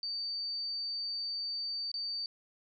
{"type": "tone with dropouts", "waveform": "sine", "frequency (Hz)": 4601, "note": "D8", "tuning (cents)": -36, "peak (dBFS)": -34, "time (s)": [0.03, 2.26], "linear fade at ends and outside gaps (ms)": 1, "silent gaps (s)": [1.916, 1.941], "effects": []}